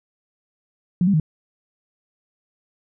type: tone with pitch steps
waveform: sine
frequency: 177.7 / 199.5 / 155.9 Hz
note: F3 / G3 / D#3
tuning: +30 / +31 / +4 cents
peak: -14 dBFS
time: 1.01-1.199 s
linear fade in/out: 2 ms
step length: 63 ms
effects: none